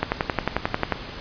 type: click train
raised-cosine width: 0.5 ms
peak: -5 dBFS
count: 11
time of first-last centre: 0.03-0.923 s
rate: 11.2 Hz
effects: pink hiss -36 dBFS RMS until 1.2 s + resampled to 11025 Hz